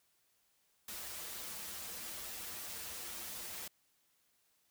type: noise with comb filter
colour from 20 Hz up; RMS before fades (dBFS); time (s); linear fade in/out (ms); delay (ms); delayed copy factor
white; -45; 0.88-3.68; 5; 7.3; -0.95
effects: white hiss -75 dBFS RMS until 4.7 s